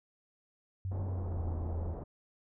sine tone with pitch glide, 95 to 83.18 Hz, F#2 to E2, +46 to +16 cents, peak -33 dBFS, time 0.85-1.94 s, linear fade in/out 0 ms, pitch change -230 cents, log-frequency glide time 1.01-1.52 s
pink low-pass noise, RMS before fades -42 dBFS, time 0.91-2.04 s, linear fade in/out 10 ms, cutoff 830 Hz, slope 24 dB/octave
effects none

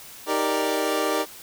25% pulse chord, Eb major seventh, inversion none, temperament equal, 311.1 / 392 / 466.2 / 587.3 Hz, Eb4 / G4 / Bb4 / D5, 0 / 0 / 0 / 0 cents, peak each -24 dBFS, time 0.26-1.26 s, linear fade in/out 50 ms, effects white hiss -43 dBFS RMS until 1.42 s

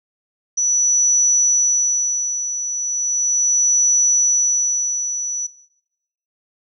sine tone with tremolo, 5920 Hz, F#8, in tune, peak -12 dBFS, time 0.57-5.47 s, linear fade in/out 10 ms, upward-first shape sine, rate 0.37 Hz, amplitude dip 65%, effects noise-tail reverb RT60 0.9 s tail -20 dB re dry

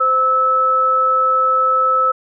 sine tone pair together, 517.5 / 1304 Hz, C5 / E6, -19 / -19 cents, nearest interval octave + major third, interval 1600 cents, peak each -21 / -12 dBFS, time 0-2.12 s, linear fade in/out 10 ms, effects none

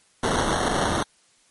white noise with sample-and-hold, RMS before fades -23 dBFS, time 0.23-1.03 s, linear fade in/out 5 ms, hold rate 2450 Hz, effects white hiss -60 dBFS RMS until 1.5 s + MP3 48 kbps

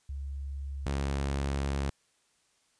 sine / sawtooth tone pair in turn, 69.3 / 69.3 Hz, C#2 / C#2, 0 / 0 cents, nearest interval unison, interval 0 cents, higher neither, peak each -34 / -25 dBFS, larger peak second, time 0.09-0.86 / 0.86-1.9 s, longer second, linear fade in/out 5 ms, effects white hiss -70 dBFS RMS until 2.79 s + resampled to 22050 Hz

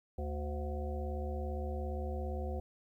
harmonic tone with a mistuned harmonic, 73.8 Hz, D2, 9 cents sharp, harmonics 1 / 3 / 5 / 7 / 9 / 10, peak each -36 / -46 / -45 / -44 / -51 / -47 dBFS, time 0.18-2.6 s, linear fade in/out 5 ms, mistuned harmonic 9, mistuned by +42 cents, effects 12-bit

